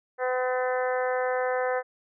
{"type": "harmonic tone", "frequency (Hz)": 253.6, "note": "B3", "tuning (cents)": 46, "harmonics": [2, 3, 4, 5, 6, 7, 8], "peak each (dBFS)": [-26, -31, -36, -37, -36, -36, -42], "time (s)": [0.18, 1.83], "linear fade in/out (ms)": 50, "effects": []}